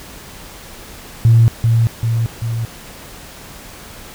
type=tone with echo; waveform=sine; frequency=114.9 Hz; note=A#2; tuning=25 cents flat; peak=-5 dBFS; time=1.25-1.48 s; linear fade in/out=0 ms; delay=390 ms; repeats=3; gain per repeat=-4 dB; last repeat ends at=2.65 s; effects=tanh soft clip ceiling -1 dBFS + pink hiss -36 dBFS RMS until 4.14 s